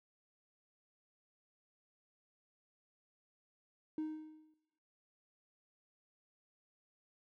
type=tone with exponential decay; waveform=triangle; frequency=311.1 Hz; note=D#4; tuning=in tune; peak=-31 dBFS; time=3.98-4.54 s; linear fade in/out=2 ms; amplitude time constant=120 ms; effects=noise-tail reverb RT60 0.9 s tail -17 dB re dry + tanh soft clip ceiling -31 dBFS